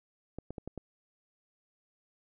clicks, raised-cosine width 2 ms, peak -26 dBFS, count 5, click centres 0.386 / 0.506 / 0.582 / 0.676 / 0.777 s, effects none

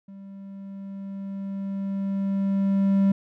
triangle tone with level ramp, 196 Hz, G3, in tune, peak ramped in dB -38 to -14 dBFS, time 0.08-3.12 s, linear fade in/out 5 ms, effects none

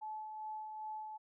sine tone with tremolo, 863 Hz, A5, 34 cents flat, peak -40 dBFS, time 0.01-1.18 s, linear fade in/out 20 ms, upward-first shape sine, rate 2.5 Hz, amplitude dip 35%, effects none

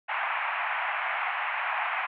pink band-pass noise, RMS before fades -30 dBFS, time 0.08-2.07 s, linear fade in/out 20 ms, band 740 to 2600 Hz, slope 48 dB/octave, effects none

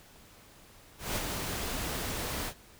pink noise with ADSR envelope, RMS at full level -31 dBFS, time 0.98-2.54 s, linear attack 180 ms, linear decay 33 ms, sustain -4 dB, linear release 74 ms, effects pink hiss -56 dBFS RMS until 2.79 s

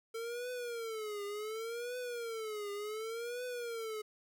square tone with vibrato, 450 Hz, A4, 39 cents sharp, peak -39 dBFS, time 0.14-4.02 s, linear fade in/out 10 ms, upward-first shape triangle, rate 0.68 Hz, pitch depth 190 cents each way, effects none

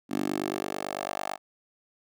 10% pulse tone with high-pass filter sweep, 49 Hz, G1, in tune, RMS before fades -32 dBFS, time 0.09-1.38 s, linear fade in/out 50 ms, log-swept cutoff 260 to 770 Hz, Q 2.5, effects none

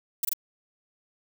violet noise bursts, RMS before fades -25 dBFS, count 3, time 0.23-0.334 s, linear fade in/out 5 ms, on 20 ms, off 22 ms, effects none

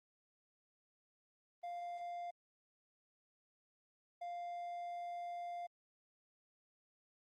triangle tone bursts at uneven times, 698.5 Hz, F5, in tune, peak -40 dBFS, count 2, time 1.63-2.31 / 4.21-5.67 s, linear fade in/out 10 ms, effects Opus 24 kbps

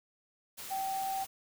sine tone in noise, 773 Hz, G5, 24 cents flat, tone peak -32 dBFS, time 0.7-1.25 s, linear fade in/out 20 ms, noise white, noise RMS -44 dBFS, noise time 0.57-1.27 s, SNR +9 dB, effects none

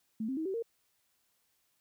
sine tone with pitch steps, 220 / 264.7 / 318.4 / 383 / 460.8 Hz, A3 / C4 / D#4 / G4 / A#4, 0 / +20 / +40 / -40 / -20 cents, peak -32 dBFS, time 0.2-0.625 s, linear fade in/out 5 ms, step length 85 ms, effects white hiss -75 dBFS RMS until 1.8 s

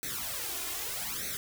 white noise with flanger, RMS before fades -36 dBFS, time 0.03-1.37 s, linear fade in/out 0 ms, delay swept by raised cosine 0.49 to 2.89 ms, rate 0.81 Hz, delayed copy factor +0.85, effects none

